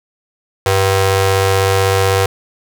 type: ring-modulated tone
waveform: sawtooth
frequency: 290 Hz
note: D4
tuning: 22 cents flat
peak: -4 dBFS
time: 0.66-2.26 s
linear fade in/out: 2 ms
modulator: 193 Hz
effects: none

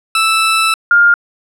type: tone pair in turn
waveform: 20% pulse / sine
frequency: 1318.5 / 1409.2 Hz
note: E6 / F6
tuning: 0 / +15 cents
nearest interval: minor second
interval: 115 cents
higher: second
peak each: -5 dBFS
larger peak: neither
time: 0.15-0.74 / 0.91-1.14 s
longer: first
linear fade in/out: 2 ms
effects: low-pass 12000 Hz 12 dB/octave

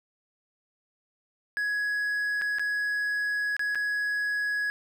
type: tone with dropouts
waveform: triangle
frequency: 1673 Hz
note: G#6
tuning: 12 cents sharp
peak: -24 dBFS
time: 1.57-4.7 s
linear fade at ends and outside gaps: 0 ms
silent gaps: 2.414-2.419 / 2.585-2.595 / 3.566-3.594 / 3.748-3.755 s
effects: none

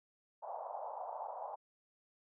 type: band-pass noise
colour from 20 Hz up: white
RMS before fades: -44 dBFS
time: 0.42-1.56 s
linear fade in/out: 20 ms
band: 600 to 920 Hz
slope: 48 dB/octave
effects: none

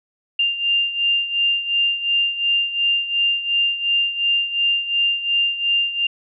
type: beating tone pair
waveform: sine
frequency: 2794 / 2796.8 Hz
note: F7 / F7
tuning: 0 / +2 cents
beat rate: 2.8 Hz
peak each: -18 / -23 dBFS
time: 0.39-6.07 s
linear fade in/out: 5 ms
effects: none

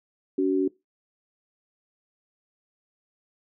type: tone pair together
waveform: sine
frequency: 283.9 / 376.2 Hz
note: C#4 / F#4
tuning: +41 / +29 cents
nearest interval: perfect fourth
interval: 488 cents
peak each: -23 dBFS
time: 0.38-0.68 s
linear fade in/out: 5 ms
effects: noise-tail reverb RT60 0.2 s tail -21 dB re dry

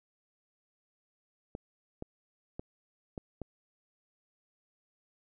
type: clicks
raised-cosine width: 2 ms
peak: -25 dBFS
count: 5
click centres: 1.551 / 2.024 / 2.595 / 3.178 / 3.417 s
effects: none

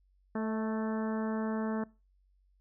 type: harmonic tone with a mistuned harmonic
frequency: 220 Hz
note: A3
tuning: in tune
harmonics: 1 / 2 / 3 / 4 / 5 / 6 / 7 / 8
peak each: -32 / -38 / -42 / -44 / -46 / -48 / -49 / -50 dBFS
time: 0.35-1.84 s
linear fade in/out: 5 ms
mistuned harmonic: 3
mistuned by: -24 cents
effects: noise-tail reverb RT60 0.3 s tail -23 dB re dry + added 47 Hz sine -65 dBFS peak until 2.6 s

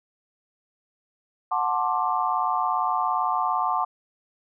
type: chord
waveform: sine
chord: D dominant seventh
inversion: first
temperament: just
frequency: 734.2 / 881 / 1057.2 / 1174.7 Hz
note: F#5 / A5 / C6 / D6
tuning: -14 / +2 / +18 / 0 cents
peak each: -27 dBFS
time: 1.51-3.85 s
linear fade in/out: 10 ms
effects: none

